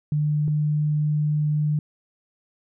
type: tone pair in turn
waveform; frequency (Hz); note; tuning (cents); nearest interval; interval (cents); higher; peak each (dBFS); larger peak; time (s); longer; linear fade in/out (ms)
sine; 149.7 / 150.32; D3 / D3; +33 / +41; unison; 8; second; -19; neither; 0.12-0.48 / 0.48-1.79; second; 2
effects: none